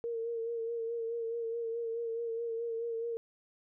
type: tone with vibrato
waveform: sine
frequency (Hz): 461.2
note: A#4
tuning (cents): -19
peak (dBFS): -33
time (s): 0.04-3.17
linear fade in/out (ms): 0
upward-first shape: sine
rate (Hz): 4.7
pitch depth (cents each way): 34
effects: none